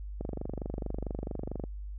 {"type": "click train", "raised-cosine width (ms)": 2, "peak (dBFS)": -22, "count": 36, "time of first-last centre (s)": [0.21, 1.639], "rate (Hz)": 24.5, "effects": ["added 50 Hz sine -37 dBFS peak until 1.98 s"]}